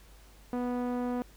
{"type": "tone with low-pass filter", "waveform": "sawtooth", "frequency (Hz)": 246.1, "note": "B3", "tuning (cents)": -6, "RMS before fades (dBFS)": -32, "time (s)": [0.53, 1.22], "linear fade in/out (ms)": 0, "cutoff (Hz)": 1000, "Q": 0.8, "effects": ["added 50 Hz sine -53 dBFS peak until 1.36 s", "pink hiss -59 dBFS RMS until 1.36 s"]}